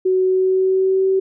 sine tone with pitch glide, 373.1 to 382.3 Hz, F#4 to G4, +14 to -43 cents, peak -13 dBFS, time 0.05-1.2 s, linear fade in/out 10 ms, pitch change +43 cents, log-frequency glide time 0.25-1.08 s, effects none

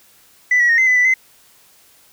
sine tone with pitch steps, 1988 / 1926 / 1855 / 2062 / 2005 / 1981 / 2053 Hz, B6 / B6 / A#6 / C7 / B6 / B6 / C7, +11 / -44 / -9 / -26 / +26 / +5 / -33 cents, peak -9 dBFS, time 0.51-1.14 s, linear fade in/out 5 ms, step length 90 ms, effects tanh soft clip ceiling -8 dBFS + white hiss -51 dBFS RMS until 2.12 s

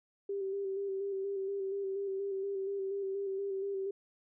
sine tone with vibrato, 392 Hz, G4, in tune, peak -33 dBFS, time 0.29-3.91 s, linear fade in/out 5 ms, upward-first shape square, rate 4.2 Hz, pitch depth 27 cents each way, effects none

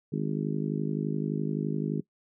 harmonic tone, 51.7 Hz, G#1, 7 cents flat, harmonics 3 / 4 / 5 / 6 / 7 / 8, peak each -31 / -33 / -35 / -37 / -38 / -39 dBFS, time 0.12-2.01 s, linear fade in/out 10 ms, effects noise-tail reverb RT60 0.1 s tail -21 dB re dry

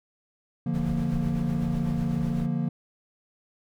triangle chord, Bb major, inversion first, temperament equal, 146.83 / 174.61 / 233.1 Hz, D3 / F3 / Bb3, 0 / 0 / 0 cents, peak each -27 dBFS, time 0.66-2.69 s, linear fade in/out 5 ms
brown noise with tremolo, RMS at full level -34 dBFS, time 0.73-2.47 s, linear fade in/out 20 ms, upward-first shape sine, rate 8 Hz, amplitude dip 40%
effects none

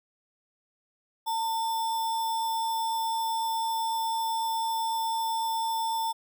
sine tone with sample-and-hold, 902 Hz, A5, 43 cents sharp, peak -26 dBFS, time 1.26-6.13 s, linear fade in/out 20 ms, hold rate 4410 Hz, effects none

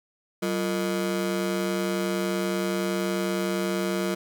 30% pulse ring-modulated tone, 269.5 Hz, C#4, 49 cents flat, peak -19 dBFS, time 0.42-4.15 s, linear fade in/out 10 ms, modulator 79.4 Hz, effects none

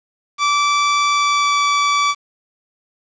sawtooth tone with pitch glide, 1161 to 1153 Hz, D6 to D6, -20 to -32 cents, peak -10 dBFS, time 0.38-2.15 s, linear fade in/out 50 ms, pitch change -12 cents, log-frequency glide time 1.12-1.61 s, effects resampled to 16000 Hz + 7-bit

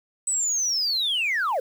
sine linear sweep, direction down, 8140 to 466.2 Hz, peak -20 dBFS, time 0.27-1.6 s, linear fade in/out 5 ms, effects tanh soft clip ceiling -19 dBFS + 8-bit

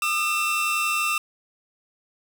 45% pulse tone cluster, 1212 / 1303 / 2690 Hz, D#6 / E6 / E7, -46 / -20 / +34 cents, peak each -26 / -33 / -24 dBFS, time 0.02-1.18 s, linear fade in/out 2 ms, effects none

